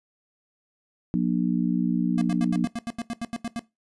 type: harmonic tone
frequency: 59.8 Hz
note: A#1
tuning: 45 cents sharp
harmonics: 3 / 4 / 5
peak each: -23 / -25 / -27 dBFS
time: 1.14-2.65 s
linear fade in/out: 0 ms
type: tone bursts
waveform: square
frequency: 233.1 Hz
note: A#3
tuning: in tune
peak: -28 dBFS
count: 13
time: 2.18-3.593 s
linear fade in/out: 0 ms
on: 33 ms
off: 82 ms
effects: noise-tail reverb RT60 0.2 s tail -18 dB re dry + resampled to 24000 Hz